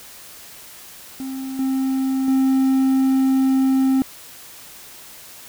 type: tone with level steps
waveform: triangle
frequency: 265.1 Hz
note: C4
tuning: 23 cents sharp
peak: -24 / -16 / -12 dBFS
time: 1.2-4.02 s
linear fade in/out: 0 ms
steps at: 1.59 / 2.28 s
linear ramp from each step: 2 ms
effects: white hiss -41 dBFS RMS until 5.48 s